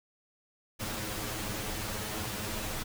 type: noise with comb filter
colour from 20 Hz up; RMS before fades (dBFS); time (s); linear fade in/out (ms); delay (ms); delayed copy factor
pink; -36; 0.79-2.84; 20; 9.4; +0.7
effects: none